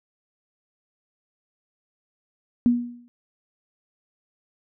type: tone with exponential decay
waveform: sine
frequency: 241 Hz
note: B3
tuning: 42 cents flat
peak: -12 dBFS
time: 2.66-3.08 s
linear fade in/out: 0 ms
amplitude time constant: 90 ms
effects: none